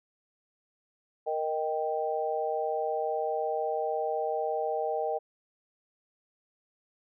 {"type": "chord", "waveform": "sine", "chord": "Eb major", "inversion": "second", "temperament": "equal", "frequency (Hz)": [466.2, 622.3, 784], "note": ["Bb4", "Eb5", "G5"], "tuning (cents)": [0, 0, 0], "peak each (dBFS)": [-32, -32, -32], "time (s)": [1.26, 5.19], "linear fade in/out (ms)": 20, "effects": []}